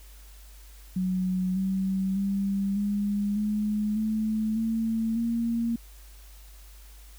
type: tone with pitch steps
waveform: sine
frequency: 185 / 191.08 / 197.36 / 203.9 / 210.6 / 217.5 / 224.6 / 232 Hz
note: F#3 / G3 / G3 / G#3 / G#3 / A3 / A3 / A#3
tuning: 0 / -44 / +12 / -32 / +24 / -20 / +36 / -8 cents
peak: -24 dBFS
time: 0.96-5.76 s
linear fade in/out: 5 ms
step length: 600 ms
effects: added 50 Hz sine -46 dBFS peak until 7.18 s + white hiss -55 dBFS RMS until 7.18 s